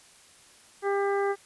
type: harmonic tone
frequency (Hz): 398.8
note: G4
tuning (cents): +30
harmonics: 1 / 2 / 3 / 4 / 5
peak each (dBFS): -25 / -31 / -35 / -37 / -39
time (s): 0.82-1.36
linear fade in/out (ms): 50
effects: white hiss -55 dBFS RMS until 1.45 s + resampled to 24000 Hz